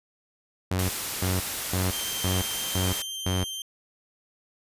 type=tone bursts; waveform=sawtooth; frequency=92.5 Hz; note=F#2; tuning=in tune; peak=-20 dBFS; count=6; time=0.71-3.44 s; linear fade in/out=5 ms; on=180 ms; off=330 ms
type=noise; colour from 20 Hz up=white; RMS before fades=-31 dBFS; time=0.79-3.02 s; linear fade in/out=0 ms
type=tone; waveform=sawtooth; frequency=3147 Hz; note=G7; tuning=6 cents sharp; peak=-29 dBFS; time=1.93-3.62 s; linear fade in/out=2 ms
effects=resampled to 32000 Hz